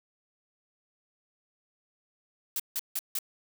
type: noise bursts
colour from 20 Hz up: blue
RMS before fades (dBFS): -31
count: 4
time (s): 2.56-3.188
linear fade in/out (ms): 2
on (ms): 37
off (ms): 160
effects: none